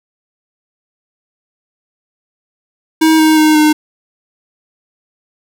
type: tone with pitch steps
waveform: square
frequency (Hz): 318.1 / 313.7 / 309.4 / 305.1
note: D#4 / D#4 / D#4 / D#4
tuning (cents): +38 / +14 / -10 / -34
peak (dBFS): -7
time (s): 3.01-3.73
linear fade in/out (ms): 10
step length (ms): 180
effects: none